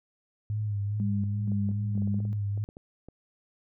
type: tone with vibrato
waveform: sine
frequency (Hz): 103.83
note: G#2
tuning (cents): 0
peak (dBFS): -27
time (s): 0.5-2.64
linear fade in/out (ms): 0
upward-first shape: sine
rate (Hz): 2.4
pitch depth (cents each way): 54
type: tone with tremolo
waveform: sine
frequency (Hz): 201.6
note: G3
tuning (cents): +49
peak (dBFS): -28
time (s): 1-2.33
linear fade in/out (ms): 0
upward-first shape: square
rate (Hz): 2.1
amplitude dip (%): 60
type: clicks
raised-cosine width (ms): 2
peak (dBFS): -32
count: 12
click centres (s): 1.519 / 1.69 / 1.977 / 2.021 / 2.075 / 2.143 / 2.203 / 2.252 / 2.576 / 2.689 / 2.769 / 3.086
effects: none